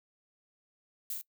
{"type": "noise with echo", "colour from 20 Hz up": "violet", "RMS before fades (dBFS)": -36, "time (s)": [1.1, 1.14], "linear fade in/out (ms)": 2, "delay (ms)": 37, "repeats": 2, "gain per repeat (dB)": -3, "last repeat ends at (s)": 1.214, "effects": ["noise-tail reverb RT60 0.1 s tail -21 dB re dry"]}